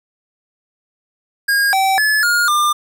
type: tone with pitch steps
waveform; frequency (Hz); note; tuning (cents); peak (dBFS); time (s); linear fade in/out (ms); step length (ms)
square; 1627 / 771 / 1719 / 1425 / 1198; G#6 / G5 / A6 / F6 / D6; -36 / -29 / -41 / +34 / +34; -13; 1.48-2.73; 10; 250
effects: none